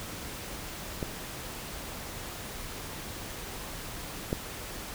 clicks, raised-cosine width 2 ms, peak -18 / -14 dBFS, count 2, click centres 1.028 / 4.329 s, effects pink hiss -40 dBFS RMS until 4.94 s

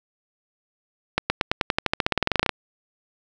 accelerating click train, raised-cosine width 0.3 ms, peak -3 dBFS, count 21, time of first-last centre 1.18-2.493 s, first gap 120 ms, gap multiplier 0.93, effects none

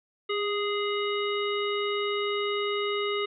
harmonic tone with a mistuned harmonic, 415.3 Hz, G#4, in tune, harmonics 1 / 3 / 5 / 7 / 9, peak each -28 / -33 / -35 / -36 / -38 dBFS, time 0.29-3.26 s, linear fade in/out 10 ms, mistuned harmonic 1, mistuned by -26 cents, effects none

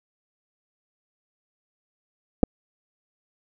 clicks, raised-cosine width 2 ms, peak -5 dBFS, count 2, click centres 2.432 / 2.436 s, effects none

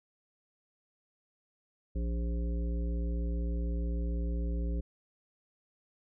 harmonic tone with a mistuned harmonic, 57.9 Hz, A#1, 11 cents flat, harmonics 1 / 3 / 5 / 7 / 9, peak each -30 / -40 / -44 / -47 / -49 dBFS, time 1.95-4.81 s, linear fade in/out 10 ms, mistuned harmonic 9, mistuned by +22 cents, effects none

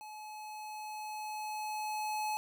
square tone with level ramp, 854 Hz, G#5, 48 cents sharp, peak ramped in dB -46 to -33 dBFS, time 0.01-2.37 s, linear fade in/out 0 ms, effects none

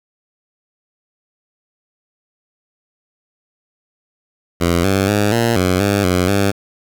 10% pulse tone with pitch steps, 86.1 / 97 / 103.4 / 116.7 / 91.8 / 100.7 / 90.6 / 99.7 Hz, F2 / G2 / G#2 / A#2 / F#2 / G2 / F#2 / G2, -24 / -18 / -7 / +2 / -13 / +47 / -36 / +30 cents, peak -5 dBFS, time 4.6-6.52 s, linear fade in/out 20 ms, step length 240 ms, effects 7-bit

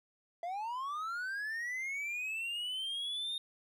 triangle linear sweep, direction up, 666 to 3688 Hz, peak -34 dBFS, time 0.43-3.38 s, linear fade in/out 2 ms, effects none

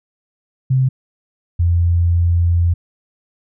sine tone pair in turn, 130.81 / 85.9 Hz, C3 / F2, 0 / -28 cents, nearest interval perfect fifth, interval 728 cents, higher first, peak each -11 dBFS, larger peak neither, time 0.7-0.89 / 1.59-2.74 s, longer second, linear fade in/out 10 ms, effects none

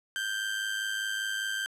30% pulse tone with amplitude modulation, 1568 Hz, G6, in tune, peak -25 dBFS, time 0.16-1.66 s, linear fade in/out 0 ms, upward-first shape sine, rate 105 Hz, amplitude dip 55%, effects low-pass 12000 Hz 12 dB/octave

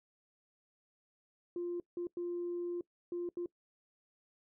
sine tone bursts at uneven times, 349.2 Hz, F4, in tune, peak -34 dBFS, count 5, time 1.56-1.8 / 1.97-2.07 / 2.17-2.81 / 3.12-3.29 / 3.37-3.46 s, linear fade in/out 2 ms, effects noise-tail reverb RT60 0.1 s tail -22 dB re dry + tanh soft clip ceiling -31 dBFS

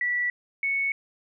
sine tone pair in turn, 1955 / 2213 Hz, B6 / C#7, -18 / -3 cents, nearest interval major second, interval 215 cents, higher second, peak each -23 / -23 dBFS, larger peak neither, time 0.01-0.3 / 0.63-0.92 s, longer neither, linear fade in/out 2 ms, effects none

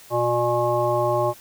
harmonic tone, 120 Hz, B2, 49 cents flat, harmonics 1 / 3 / 5 / 7 / 9, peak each -28 / -25 / -22 / -26 / -26 dBFS, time 0.1-1.34 s, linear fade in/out 50 ms, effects white hiss -47 dBFS RMS until 1.4 s

